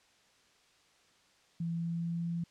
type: tone with pitch glide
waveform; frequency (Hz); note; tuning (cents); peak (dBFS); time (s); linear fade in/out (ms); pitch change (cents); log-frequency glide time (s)
sine; 167.6 to 169.55; E3 to E3; +29 to +49; -32; 1.6-2.44; 5; +20; 1.72-2.25
effects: white hiss -66 dBFS RMS until 2.5 s + low-pass 6000 Hz 12 dB/octave